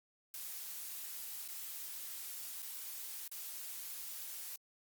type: noise with dropouts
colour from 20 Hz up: blue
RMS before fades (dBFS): -45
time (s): 0.34-4.56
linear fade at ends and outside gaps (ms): 2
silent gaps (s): 1.479-1.485 / 2.622-2.626 / 3.279-3.315
effects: Opus 48 kbps